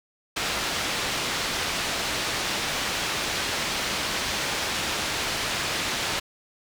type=low-pass noise; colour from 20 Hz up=white; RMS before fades=-28 dBFS; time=0.36-6.2 s; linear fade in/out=10 ms; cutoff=4400 Hz; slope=12 dB/octave; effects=none